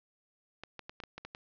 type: clicks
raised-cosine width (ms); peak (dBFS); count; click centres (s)
0.3; -27; 8; 0.636 / 0.793 / 0.895 / 1.002 / 1.037 / 1.18 / 1.25 / 1.349
effects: resampled to 16000 Hz + 9-bit